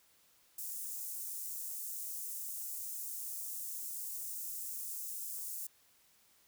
white high-pass noise, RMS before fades -42 dBFS, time 0.58-5.67 s, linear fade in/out 5 ms, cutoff 7000 Hz, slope 24 dB/octave, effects white hiss -68 dBFS RMS until 6.47 s

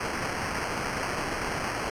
violet noise with sample-and-hold, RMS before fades -31 dBFS, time 0-1.9 s, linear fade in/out 5 ms, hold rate 3675 Hz, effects low-pass 9000 Hz 12 dB/octave

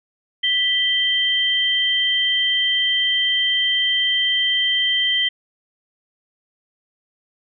sine tone pair together, 1975.5 / 3136 Hz, B6 / G7, 0 / 0 cents, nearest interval minor sixth, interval 800 cents, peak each -22 / -17 dBFS, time 0.43-5.29 s, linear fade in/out 10 ms, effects none

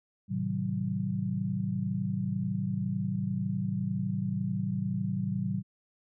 sine chord, A diminished seventh, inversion none, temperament just, 110 / 132 / 158.4 / 190.08 Hz, A2 / C3 / Eb3 / Gb3, 0 / +16 / +31 / +47 cents, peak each -35 / -36 / -36 / -31 dBFS, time 0.28-5.63 s, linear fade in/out 50 ms, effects none

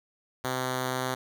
5% pulse tone, 128.7 Hz, C3, 28 cents flat, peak -17 dBFS, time 0.44-1.15 s, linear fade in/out 10 ms, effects none

